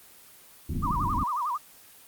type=low-pass noise; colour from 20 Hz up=pink; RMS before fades=-30 dBFS; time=0.69-1.24 s; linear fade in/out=5 ms; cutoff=310 Hz; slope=48 dB/octave
type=tone with vibrato; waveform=sine; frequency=1083 Hz; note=C#6; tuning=41 cents flat; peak=-26 dBFS; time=0.82-1.58 s; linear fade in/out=20 ms; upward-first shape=sine; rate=11 Hz; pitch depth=230 cents each way
effects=white hiss -52 dBFS RMS until 2.07 s + Opus 24 kbps